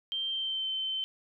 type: tone with pitch glide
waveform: sine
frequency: 3150 to 3085 Hz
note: G7 to G7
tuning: +8 to -28 cents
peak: -30 dBFS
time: 0.12-1.04 s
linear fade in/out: 0 ms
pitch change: -36 cents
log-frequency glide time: 0.28-0.69 s
effects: none